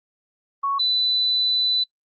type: tone pair in turn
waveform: sine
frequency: 1110 / 3992 Hz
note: C#6 / B7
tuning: +2 / +18 cents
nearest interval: octave + minor seventh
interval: 2216 cents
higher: second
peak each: -20 / -18 dBFS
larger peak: second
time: 0.63-0.79 / 0.79-1.84 s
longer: second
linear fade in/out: 10 ms
effects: noise-tail reverb RT60 0.1 s tail -23 dB re dry + Opus 24 kbps